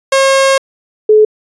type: tone pair in turn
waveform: sawtooth / sine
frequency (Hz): 540 / 428.6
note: C#5 / A4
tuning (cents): -45 / -45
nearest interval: major third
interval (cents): 400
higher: first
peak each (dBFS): -3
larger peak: neither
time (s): 0.12-0.58 / 1.09-1.25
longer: first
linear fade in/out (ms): 5
effects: resampled to 22050 Hz